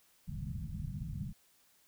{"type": "low-pass noise", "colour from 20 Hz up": "white", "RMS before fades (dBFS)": -40, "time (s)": [0.27, 1.33], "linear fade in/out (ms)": 20, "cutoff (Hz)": 190, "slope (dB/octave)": 48, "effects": ["white hiss -68 dBFS RMS until 1.87 s"]}